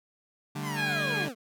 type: chord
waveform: sawtooth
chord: D suspended fourth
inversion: none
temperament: equal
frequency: 146.83 / 196 / 220 Hz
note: D3 / G3 / A3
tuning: 0 / 0 / 0 cents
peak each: -30 / -35 / -36 dBFS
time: 0.55-1.29 s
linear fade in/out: 10 ms
type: linear sweep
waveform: 25% pulse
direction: down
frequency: 1081 to 206.5 Hz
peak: -31 dBFS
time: 0.62-1.35 s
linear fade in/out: 50 ms
type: harmonic tone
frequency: 820 Hz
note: G#5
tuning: 22 cents flat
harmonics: 2 / 3 / 4 / 5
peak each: -30 / -34 / -39 / -41 dBFS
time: 0.75-1.28 s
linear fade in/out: 50 ms
effects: none